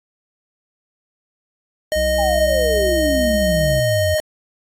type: tone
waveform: square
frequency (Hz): 618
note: D#5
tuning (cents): -12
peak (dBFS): -17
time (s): 1.92-4.2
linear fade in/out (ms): 0
type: harmonic tone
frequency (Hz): 65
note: C2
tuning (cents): -11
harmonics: 1 / 3 / 5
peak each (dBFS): -22 / -32 / -36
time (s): 1.95-3.81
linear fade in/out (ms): 20
type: exponential sweep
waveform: sine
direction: down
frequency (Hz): 830.6 to 84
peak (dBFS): -19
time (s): 2.18-4.15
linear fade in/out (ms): 10
effects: AAC 48 kbps